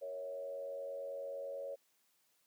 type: tone with frequency modulation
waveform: sine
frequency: 554.4 Hz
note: C#5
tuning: in tune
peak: -40 dBFS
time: 0.01-1.76 s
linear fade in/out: 20 ms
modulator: 89.2 Hz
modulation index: 0.69
effects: white hiss -75 dBFS RMS until 2.46 s + high-pass 150 Hz 12 dB/octave